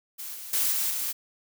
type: noise with level steps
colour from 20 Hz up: blue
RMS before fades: -37 / -40 / -25 / -27 / -30 dBFS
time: 0.18-1.13 s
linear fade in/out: 20 ms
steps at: 0.34 / 0.53 / 0.72 / 0.9 s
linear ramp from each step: 5 ms
effects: none